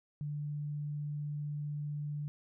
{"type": "tone", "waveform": "sine", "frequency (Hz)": 147.4, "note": "D3", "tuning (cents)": 7, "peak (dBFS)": -35, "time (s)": [0.21, 2.28], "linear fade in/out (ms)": 0, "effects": []}